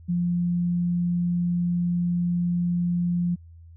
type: tone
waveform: sine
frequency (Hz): 174.61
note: F3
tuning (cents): 0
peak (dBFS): -21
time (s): 0.08-3.36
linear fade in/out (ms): 20
effects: added 83 Hz sine -44 dBFS peak until 3.76 s